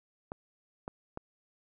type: clicks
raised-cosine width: 1 ms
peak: -24 dBFS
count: 3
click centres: 0.319 / 0.879 / 1.174 s
effects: none